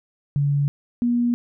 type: tone pair in turn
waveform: sine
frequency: 142.7 / 240 Hz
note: D3 / B3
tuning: -49 / -49 cents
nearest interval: major sixth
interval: 900 cents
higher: second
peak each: -17 / -17 dBFS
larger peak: neither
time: 0.36-0.68 / 1.02-1.34 s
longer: neither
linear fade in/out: 0 ms
effects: none